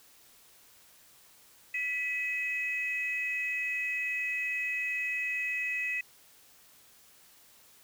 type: tone pair together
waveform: sine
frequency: 1975.5 / 2547 Hz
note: B6 / D#7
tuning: 0 / +40 cents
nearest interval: major third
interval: 440 cents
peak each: -33 / -31 dBFS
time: 1.74-6.01 s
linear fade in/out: 5 ms
effects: tanh soft clip ceiling -23 dBFS + white hiss -59 dBFS RMS until 7.83 s